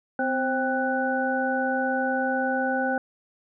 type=tone cluster; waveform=sine; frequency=257.3 / 529 / 788 / 1487 Hz; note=C4 / C5 / G5 / F#6; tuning=-29 / +19 / +9 / +8 cents; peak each=-28 dBFS; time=0.19-2.98 s; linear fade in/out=2 ms; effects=none